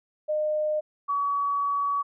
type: tone pair in turn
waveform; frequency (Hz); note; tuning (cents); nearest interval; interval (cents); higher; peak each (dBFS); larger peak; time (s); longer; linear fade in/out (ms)
sine; 610 / 1133.7; D#5 / C#6; -34 / +39; major seventh; 1073; second; -23; neither; 0.28-0.81 / 1.08-2.03; second; 20
effects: none